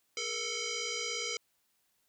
sine tone with frequency modulation, 1365 Hz, F6, 40 cents flat, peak -33 dBFS, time 0.17-1.37 s, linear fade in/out 2 ms, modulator 891 Hz, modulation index 5.8, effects white hiss -75 dBFS RMS until 2.08 s

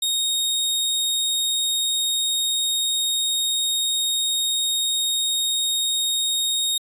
sawtooth tone, 3729 Hz, A#7, in tune, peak -17 dBFS, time 0.02-6.78 s, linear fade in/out 5 ms, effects resampled to 32000 Hz

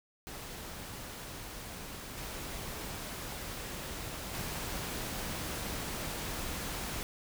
pink noise with level steps, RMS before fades -44 / -41 / -38 dBFS, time 0.27-7.03 s, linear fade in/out 0 ms, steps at 2.17 / 4.33 s, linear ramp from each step 10 ms, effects none

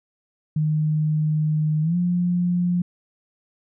sine tone with pitch glide, 153.8 to 176.67 Hz, D#3 to F3, -20 to +20 cents, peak -18 dBFS, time 0.56-2.82 s, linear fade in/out 5 ms, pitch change +240 cents, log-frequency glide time 1.82-1.96 s, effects none

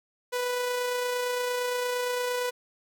sawtooth tone with amplitude modulation, 493.9 Hz, B4, in tune, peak -22 dBFS, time 0.32-2.51 s, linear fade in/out 20 ms, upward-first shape sine, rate 28.7 Hz, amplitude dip 25%, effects none

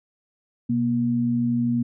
sine tone pair together, 126.18 / 238.2 Hz, B2 / A#3, +38 / +38 cents, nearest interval major seventh, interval 1100 cents, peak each -27 / -20 dBFS, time 0.69-1.83 s, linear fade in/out 10 ms, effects none

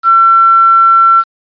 sine tone with quantisation, 1350 Hz, E6, 41 cents sharp, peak -3 dBFS, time 0.03-1.24 s, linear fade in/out 50 ms, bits 5, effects resampled to 11025 Hz

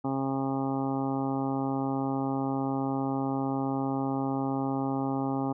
harmonic tone, 135.3 Hz, C#3, 42 cents flat, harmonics 1 / 2 / 3 / 4 / 5 / 6 / 7 / 8 / 9, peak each -35 / -29 / -38 / -40 / -41 / -35 / -43 / -44 / -43 dBFS, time 0.04-5.53 s, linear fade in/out 10 ms, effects none

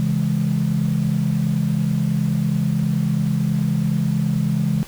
sine chord, C# minor, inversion none, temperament equal with one note detuned, 135.5 / 164.81 / 207.7 Hz, C#3 / E3 / G#3, -39 / 0 / 0 cents, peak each -21 / -20 / -21 dBFS, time 0-4.83 s, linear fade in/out 0 ms, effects tanh soft clip ceiling -9 dBFS + pink hiss -40 dBFS RMS until 4.87 s

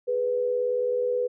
sine tone pair together, 415.3 / 493.9 Hz, G#4 / B4, 0 / 0 cents, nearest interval minor third, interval 300 cents, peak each -31 / -23 dBFS, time 0.07-1.28 s, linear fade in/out 20 ms, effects none

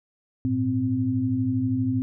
sine tone cluster, 103.4 / 115.9 / 259.3 Hz, G#2 / A#2 / C4, -7 / -10 / -15 cents, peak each -30 / -27 / -23 dBFS, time 0.45-2.02 s, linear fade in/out 0 ms, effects none

